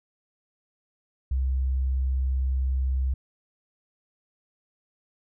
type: tone with vibrato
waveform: sine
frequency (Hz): 65.41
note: C2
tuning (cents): 0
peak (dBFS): -22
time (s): 1.31-3.14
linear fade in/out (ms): 5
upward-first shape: triangle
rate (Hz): 20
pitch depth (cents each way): 18
effects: none